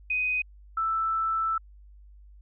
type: tone pair in turn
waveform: sine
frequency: 2501 / 1322.5 Hz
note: D#7 / E6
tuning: +8 / +5 cents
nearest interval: major seventh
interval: 1103 cents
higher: first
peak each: -24 dBFS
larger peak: neither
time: 0.1-0.42 / 0.77-1.58 s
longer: second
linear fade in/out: 5 ms
effects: added 50 Hz sine -48 dBFS peak until 2.41 s